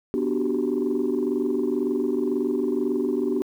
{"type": "chord", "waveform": "sine", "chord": "G major seventh", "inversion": "first", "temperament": "equal", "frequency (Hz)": [246.9, 293.7, 370, 392], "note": ["B3", "D4", "F#4", "G4"], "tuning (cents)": [0, 0, 0, 0], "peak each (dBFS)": -26, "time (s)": [0.14, 3.42], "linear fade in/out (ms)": 0, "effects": ["tanh soft clip ceiling -15 dBFS", "9-bit"]}